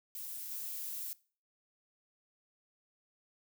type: noise with level steps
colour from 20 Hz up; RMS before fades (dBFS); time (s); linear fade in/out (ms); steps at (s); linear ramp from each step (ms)
violet; -43 / -41; 0.15-1.13; 0; 0.51; 5
effects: noise-tail reverb RT60 0.4 s tail -21 dB re dry